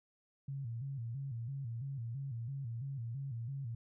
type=tone with vibrato; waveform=sine; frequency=126.3 Hz; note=B2; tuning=39 cents sharp; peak=-38 dBFS; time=0.48-3.75 s; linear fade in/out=5 ms; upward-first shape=square; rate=3 Hz; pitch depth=150 cents each way; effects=none